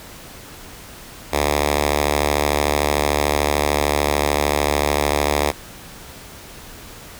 5% pulse tone with notch filter, 73.42 Hz, D2, in tune, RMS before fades -19 dBFS, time 1.32-5.52 s, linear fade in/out 20 ms, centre 170 Hz, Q 0.58, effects pink hiss -39 dBFS RMS until 7.19 s

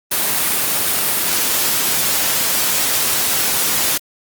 white noise, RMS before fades -17 dBFS, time 0.11-3.98 s, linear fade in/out 10 ms, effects high-pass 100 Hz 12 dB/octave + Opus 24 kbps

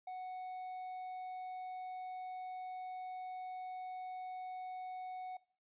triangle tone, 740 Hz, F#5, in tune, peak -40 dBFS, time 0.07-5.37 s, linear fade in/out 5 ms, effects noise-tail reverb RT60 0.5 s tail -22 dB re dry + resampled to 8000 Hz

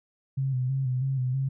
sine tone with vibrato, 130.81 Hz, C3, in tune, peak -24 dBFS, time 0.37-1.49 s, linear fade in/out 10 ms, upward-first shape square, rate 3.1 Hz, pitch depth 51 cents each way, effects none

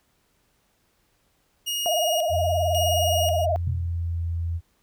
sawtooth tone with tremolo, 2867 Hz, F7, 45 cents sharp, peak -22 dBFS, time 1.66-3.46 s, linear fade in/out 20 ms, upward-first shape square, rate 0.92 Hz, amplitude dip 65%
sine tone with vibrato, 659.3 Hz, E5, in tune, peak -21 dBFS, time 1.86-3.56 s, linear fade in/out 0 ms, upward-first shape sine, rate 19 Hz, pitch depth 130 cents each way
sine tone with pitch glide, 87.31 to 84.14 Hz, F2 to E2, 0 to +36 cents, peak -24 dBFS, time 2.29-4.61 s, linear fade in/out 50 ms, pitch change -64 cents, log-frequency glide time 3.18-4.22 s
sine tone with exponential decay, 123.2 Hz, B2, 4 cents flat, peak -22 dBFS, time 3.67-4.02 s, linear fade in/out 5 ms, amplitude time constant 74 ms
effects pink hiss -67 dBFS RMS until 4.82 s

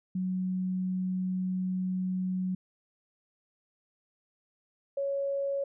sine tone pair in turn, 185 / 555.7 Hz, F#3 / C#5, 0 / +4 cents, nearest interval octave + perfect fifth, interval 1904 cents, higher second, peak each -28 dBFS, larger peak neither, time 0.15-2.55 / 4.97-5.64 s, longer first, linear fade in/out 5 ms, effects none

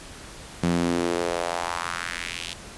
sawtooth tone with high-pass filter sweep, 86.1 Hz, F2, 24 cents flat, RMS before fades -27 dBFS, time 0.63-2.53 s, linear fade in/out 0 ms, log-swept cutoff 170 to 3300 Hz, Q 2.2, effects pink hiss -42 dBFS RMS until 2.77 s + resampled to 24000 Hz

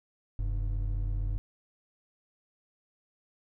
triangle tone pair together, 44.43 / 99.8 Hz, F1 / G2, +31 / +32 cents, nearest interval octave + major second, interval 1401 cents, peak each -27 / -33 dBFS, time 0.39-1.38 s, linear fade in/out 0 ms, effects none

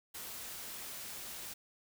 white noise, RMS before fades -45 dBFS, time 0.14-1.54 s, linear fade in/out 10 ms, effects none

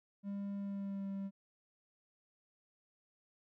triangle tone with pitch glide, 200 to 196 Hz, G3 to G3, +35 to 0 cents, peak -36 dBFS, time 0.23-1.31 s, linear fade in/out 50 ms, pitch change -35 cents, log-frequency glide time 0.57-1.08 s, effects none

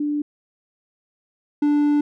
sine / triangle tone pair in turn, 294.5 / 293.3 Hz, D4 / D4, +5 / -2 cents, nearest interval unison, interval 7 cents, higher first, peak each -20 / -13 dBFS, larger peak second, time 0-0.22 / 1.62-2.01 s, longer second, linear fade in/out 5 ms, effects none

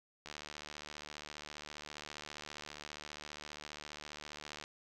click train, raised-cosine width 0.2 ms, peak -28 dBFS, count 329, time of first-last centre 0.26-4.639 s, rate 74.9 Hz, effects none

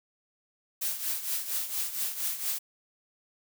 blue noise with tremolo, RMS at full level -29 dBFS, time 0.81-2.59 s, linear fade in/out 10 ms, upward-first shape triangle, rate 4.3 Hz, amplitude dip 75%, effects none

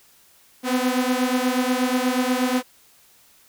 sawtooth beating tone pair, 249.1 / 257.4 Hz, B3 / C4, +15 / -28 cents, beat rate 8.3 Hz, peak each -18 / -19 dBFS, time 0.63-2.63 s, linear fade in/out 50 ms, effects white hiss -55 dBFS RMS until 3.48 s

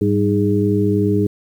harmonic tone with a mistuned harmonic, 103 Hz, G#2, 14 cents flat, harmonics 1 / 2 / 3 / 4, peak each -19 / -19 / -19 / -19 dBFS, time 0.01-1.27 s, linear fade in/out 5 ms, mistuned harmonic 2, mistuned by -82 cents, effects 8-bit

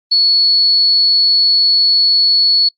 sine tone with amplitude modulation, 4400 Hz, C#8, 14 cents flat, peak -7 dBFS, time 0.11-2.69 s, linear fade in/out 10 ms, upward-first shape sine, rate 174 Hz, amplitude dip 25%, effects noise-tail reverb RT60 0.1 s tail -24 dB re dry + Opus 32 kbps

